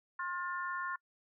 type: harmonic tone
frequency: 355.2 Hz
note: F4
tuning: 29 cents sharp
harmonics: 3 / 4 / 5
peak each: -38 / -40 / -42 dBFS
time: 0.19-0.96 s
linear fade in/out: 5 ms
effects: noise-tail reverb RT60 0.1 s tail -26 dB re dry